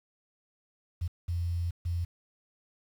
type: tone bursts at uneven times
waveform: sine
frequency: 86.2 Hz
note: F2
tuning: 22 cents flat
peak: -28 dBFS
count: 3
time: 1.01-1.08 / 1.28-1.71 / 1.85-2.05 s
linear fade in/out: 10 ms
effects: 9-bit